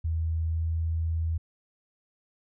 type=tone with pitch glide; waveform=sine; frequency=81.1 to 81.66 Hz; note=E2 to E2; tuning=-28 to -16 cents; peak=-25 dBFS; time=0.04-1.38 s; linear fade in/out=10 ms; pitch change=+12 cents; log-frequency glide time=0.48-0.62 s; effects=none